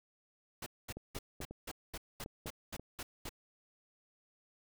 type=noise bursts; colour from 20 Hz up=pink; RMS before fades=-43 dBFS; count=11; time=0.62-3.293 s; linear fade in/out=5 ms; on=43 ms; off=220 ms
type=clicks; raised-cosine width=2 ms; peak=-32 dBFS; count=7; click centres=0.97 / 1.165 / 1.404 / 1.51 / 2.261 / 2.459 / 2.796 s
effects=none